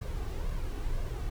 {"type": "noise with flanger", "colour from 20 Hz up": "brown", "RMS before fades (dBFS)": -33, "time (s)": [0.01, 1.3], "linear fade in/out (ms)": 10, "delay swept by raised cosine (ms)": [1.8, 2.66], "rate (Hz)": 2, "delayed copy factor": 0.55, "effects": []}